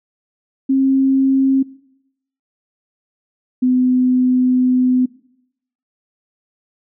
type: tone pair in turn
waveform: sine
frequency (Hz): 267.9 / 253.1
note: C4 / B3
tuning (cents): +41 / +43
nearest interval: minor second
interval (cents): 98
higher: first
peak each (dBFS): -11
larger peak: neither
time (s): 0.69-1.63 / 3.62-5.06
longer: second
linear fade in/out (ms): 10
effects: noise-tail reverb RT60 0.8 s tail -21 dB re dry